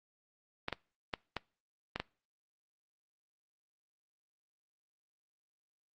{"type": "clicks", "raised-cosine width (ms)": 0.3, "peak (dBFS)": -18, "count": 6, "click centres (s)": [0.684, 0.727, 1.138, 1.367, 1.96, 2], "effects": ["noise-tail reverb RT60 0.4 s tail -25 dB re dry", "Opus 32 kbps"]}